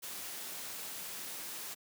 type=noise; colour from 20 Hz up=white; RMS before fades=-43 dBFS; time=0.02-1.75 s; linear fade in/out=20 ms; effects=high-pass 150 Hz 12 dB/octave